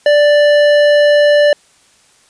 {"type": "tone with hard clipping", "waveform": "triangle", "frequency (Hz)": 587.3, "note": "D5", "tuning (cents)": 0, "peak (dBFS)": -8, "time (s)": [0.06, 1.53], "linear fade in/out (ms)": 2, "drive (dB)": 16, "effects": ["white hiss -50 dBFS RMS until 2.29 s", "resampled to 22050 Hz"]}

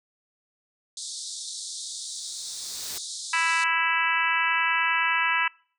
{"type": "band-pass noise", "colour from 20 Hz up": "pink", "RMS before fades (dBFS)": -36, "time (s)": [0.97, 3.64], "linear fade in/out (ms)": 2, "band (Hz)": [3600, 9500], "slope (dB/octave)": 96}
{"type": "noise with exponential growth", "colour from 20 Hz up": "white", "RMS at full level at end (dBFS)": -36, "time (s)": [1.73, 2.98], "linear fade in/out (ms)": 1, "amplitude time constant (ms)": 270}
{"type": "harmonic tone", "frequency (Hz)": 329.6, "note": "E4", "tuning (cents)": 0, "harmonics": [3, 4, 5, 6, 7, 8, 9], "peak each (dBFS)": [-28, -30, -28, -29, -31, -28, -35], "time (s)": [3.33, 5.48], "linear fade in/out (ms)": 5}
{"effects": ["noise-tail reverb RT60 0.5 s tail -26 dB re dry"]}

